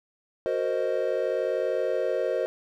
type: chord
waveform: triangle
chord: C half-diminished seventh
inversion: second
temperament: equal with one note detuned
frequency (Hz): 370 / 462.9 / 523.3 / 622.3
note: Gb4 / Bb4 / C5 / Eb5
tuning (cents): 0 / -12 / 0 / 0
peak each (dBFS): -30 / -28 / -26 / -28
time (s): 0.46-2.46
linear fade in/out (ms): 0
effects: none